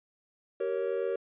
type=chord; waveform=triangle; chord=G diminished; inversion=none; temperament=equal with one note detuned; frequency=384.8 / 466.2 / 554.4 Hz; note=G4 / Bb4 / Db5; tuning=-32 / 0 / 0 cents; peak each=-31 / -30 / -32 dBFS; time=0.6-1.16 s; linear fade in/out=5 ms; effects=resampled to 8000 Hz